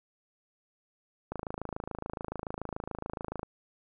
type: click train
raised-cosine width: 1 ms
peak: -21 dBFS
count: 58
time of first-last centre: 1.32-3.431 s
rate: 27 Hz
effects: none